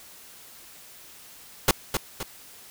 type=noise with echo; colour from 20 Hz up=pink; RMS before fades=-18 dBFS; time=1.68-1.71 s; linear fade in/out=2 ms; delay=260 ms; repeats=2; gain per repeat=-7 dB; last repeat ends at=2.23 s; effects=white hiss -48 dBFS RMS until 2.7 s